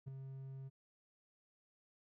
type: tone with ADSR envelope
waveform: triangle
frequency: 134.2 Hz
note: C3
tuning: 44 cents sharp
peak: -38 dBFS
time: 0.06-0.7 s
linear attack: 21 ms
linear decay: 4 ms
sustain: -6 dB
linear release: 28 ms
effects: none